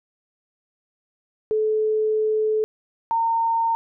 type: tone pair in turn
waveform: sine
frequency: 432.6 / 914.7 Hz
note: A4 / A#5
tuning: -29 / -33 cents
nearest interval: octave + minor second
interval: 1296 cents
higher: second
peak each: -18 dBFS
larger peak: neither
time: 1.51-2.64 / 3.11-3.75 s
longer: first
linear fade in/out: 0 ms
effects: none